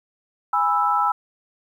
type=chord; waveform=sine; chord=E major; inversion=first; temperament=just; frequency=824.1 / 988.9 / 1318.5 Hz; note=G#5 / B5 / E6; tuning=-14 / +2 / 0 cents; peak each=-22 / -23 / -20 dBFS; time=0.53-1.12 s; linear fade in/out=5 ms; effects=9-bit